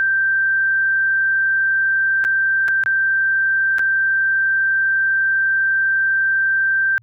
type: tone with dropouts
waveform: sine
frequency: 1568 Hz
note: G6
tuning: in tune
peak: -14 dBFS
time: 0-6.98 s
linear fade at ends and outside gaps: 0 ms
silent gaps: 2.241-2.249 / 2.681-2.685 / 2.837-2.86 / 3.784-3.793 s
effects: added 116 Hz sine -49 dBFS peak until 7.02 s